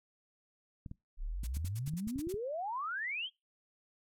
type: clicks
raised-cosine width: 5 ms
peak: -32 dBFS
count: 12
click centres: 0.862 / 0.914 / 1.435 / 1.569 / 1.646 / 1.877 / 1.937 / 2.072 / 2.159 / 2.191 / 2.271 / 2.342 s
type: exponential sweep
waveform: sine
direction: up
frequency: 30 to 3322 Hz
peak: -35 dBFS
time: 1.17-3.3 s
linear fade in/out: 50 ms
type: noise bursts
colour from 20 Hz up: blue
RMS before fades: -45 dBFS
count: 9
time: 1.43-2.329 s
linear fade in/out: 10 ms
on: 43 ms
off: 64 ms
effects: noise-tail reverb RT60 0.2 s tail -22 dB re dry + low-pass 12000 Hz 12 dB/octave